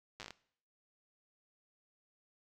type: slowing click train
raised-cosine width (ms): 0.2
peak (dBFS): -28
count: 8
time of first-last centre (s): 0.2-0.307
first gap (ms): 8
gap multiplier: 1.21
effects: noise-tail reverb RT60 0.6 s tail -19 dB re dry